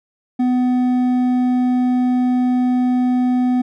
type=tone with hard clipping; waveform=triangle; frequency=250 Hz; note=B3; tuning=21 cents sharp; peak=-15 dBFS; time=0.39-3.62 s; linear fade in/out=10 ms; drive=9 dB; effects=none